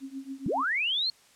sine tone with tremolo, 270.1 Hz, C#4, 45 cents flat, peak -32 dBFS, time 0-0.65 s, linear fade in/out 50 ms, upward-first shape triangle, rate 7.1 Hz, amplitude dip 95%
sine linear sweep, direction up, 130.81 to 4351 Hz, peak -25 dBFS, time 0.46-1.1 s, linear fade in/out 2 ms
effects white hiss -59 dBFS RMS until 1.35 s + low-pass 9000 Hz 12 dB/octave

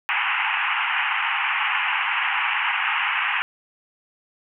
white band-pass noise, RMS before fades -23 dBFS, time 0.09-3.42 s, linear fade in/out 0 ms, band 790 to 2900 Hz, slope 96 dB/octave, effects none

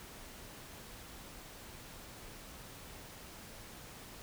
silence, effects pink hiss -51 dBFS RMS until 4.22 s

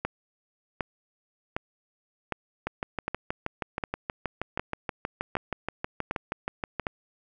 two click trains, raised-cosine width 0.5 ms, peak -14 / -13 dBFS, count 27 / 10, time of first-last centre 2.67-6.797 / 0.05-6.868 s, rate 6.3 / 1.32 Hz, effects none

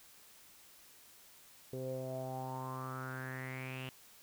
sawtooth tone with low-pass filter sweep, 130 Hz, C3, 11 cents flat, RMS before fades -42 dBFS, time 1.73-3.89 s, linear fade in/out 0 ms, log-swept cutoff 450 to 2900 Hz, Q 7.8, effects white hiss -60 dBFS RMS until 4.22 s

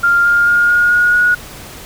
sine tone with pitch steps, 1396.9 / 1408.2 / 1419.7 / 1431.2 / 1442.8 / 1454.5 Hz, F6 / F6 / F6 / F6 / F#6 / F#6, 0 / +14 / +28 / +42 / -44 / -30 cents, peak -8 dBFS, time 0.03-1.35 s, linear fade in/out 10 ms, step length 220 ms, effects pink hiss -33 dBFS RMS until 1.85 s

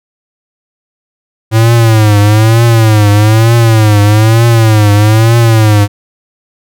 square tone with vibrato, 109.7 Hz, A2, 5 cents flat, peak -4 dBFS, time 1.51-5.88 s, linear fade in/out 50 ms, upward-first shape triangle, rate 1.1 Hz, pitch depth 130 cents each way, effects none

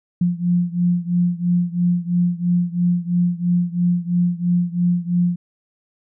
sine beating tone pair, 174.61 / 177.61 Hz, F3 / F3, 0 / +29 cents, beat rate 3 Hz, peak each -18 / -20 dBFS, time 0.21-5.36 s, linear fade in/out 5 ms, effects none

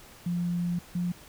sine tone pair in turn, 174.4 / 176.32 Hz, F3 / F3, -2 / +17 cents, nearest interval unison, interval 19 cents, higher second, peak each -26 / -26 dBFS, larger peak neither, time 0.26-0.79 / 0.95-1.12 s, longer first, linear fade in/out 5 ms, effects pink hiss -51 dBFS RMS until 1.28 s

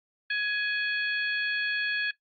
harmonic tone with a mistuned harmonic, 837 Hz, G#5, 13 cents sharp, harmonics 2 / 3 / 4 / 5, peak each -27 / -33 / -37 / -39 dBFS, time 0.3-2.11 s, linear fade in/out 5 ms, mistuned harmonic 5, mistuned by +61 cents, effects noise-tail reverb RT60 0.1 s tail -17 dB re dry + Opus 48 kbps

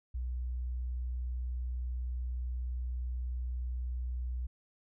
sine tone, 61.7 Hz, B1, 1 cent flat, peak -33 dBFS, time 0.14-4.47 s, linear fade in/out 10 ms, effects none

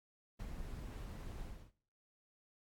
brown noise with ADSR envelope, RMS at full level -43 dBFS, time 0.39-1.72 s, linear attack 14 ms, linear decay 49 ms, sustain -3 dB, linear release 290 ms, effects noise-tail reverb RT60 0.5 s tail -18 dB re dry + AAC 64 kbps

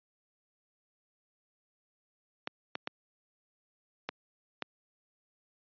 clicks, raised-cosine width 0.3 ms, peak -17 dBFS, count 5, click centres 2.474 / 2.754 / 2.874 / 4.09 / 4.623 s, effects high-pass 200 Hz 12 dB/octave + resampled to 11025 Hz

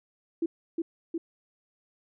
sine tone with echo, 332.1 Hz, E4, 13 cents sharp, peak -24 dBFS, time 0.42-0.46 s, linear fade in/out 5 ms, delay 360 ms, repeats 2, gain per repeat -2 dB, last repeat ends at 1.18 s, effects none

